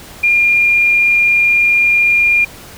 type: tone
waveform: sine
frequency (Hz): 2408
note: D7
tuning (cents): +43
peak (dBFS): -8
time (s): 0.23-2.45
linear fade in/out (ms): 10
effects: pink hiss -35 dBFS RMS until 2.77 s